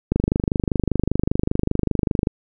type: click train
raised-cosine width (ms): 3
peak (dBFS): -5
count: 55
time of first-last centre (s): 0.12-2.271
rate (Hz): 25.1
effects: none